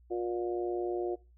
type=harmonic tone; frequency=118.8 Hz; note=A#2; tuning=33 cents sharp; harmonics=3 / 4 / 5 / 6; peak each=-31 / -40 / -42 / -41 dBFS; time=0.1-1.16 s; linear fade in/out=20 ms; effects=noise-tail reverb RT60 0.3 s tail -22 dB re dry + added 60 Hz sine -57 dBFS peak until 1.37 s